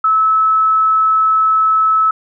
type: tone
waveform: sine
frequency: 1300 Hz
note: E6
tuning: 24 cents flat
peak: -9 dBFS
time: 0.04-2.11 s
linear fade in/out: 5 ms
effects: none